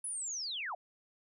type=linear sweep; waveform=sine; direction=down; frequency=10450 to 603 Hz; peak=-36 dBFS; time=0.04-0.75 s; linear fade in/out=5 ms; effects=none